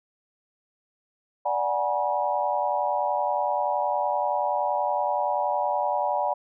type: chord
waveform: sine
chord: G# half-diminished seventh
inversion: second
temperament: equal with one note detuned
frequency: 587.3 / 740 / 830.6 / 963 Hz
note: D5 / F#5 / G#5 / B5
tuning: 0 / 0 / 0 / -44 cents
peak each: -28 dBFS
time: 1.45-6.34 s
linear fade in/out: 10 ms
effects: none